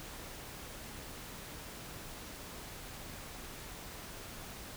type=silence; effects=pink hiss -47 dBFS RMS until 4.76 s